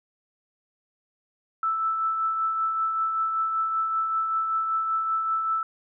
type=tone with tremolo; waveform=sine; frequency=1318.5 Hz; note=E6; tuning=in tune; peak=-21 dBFS; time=1.63-5.63 s; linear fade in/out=2 ms; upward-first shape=triangle; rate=5.2 Hz; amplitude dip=40%; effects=none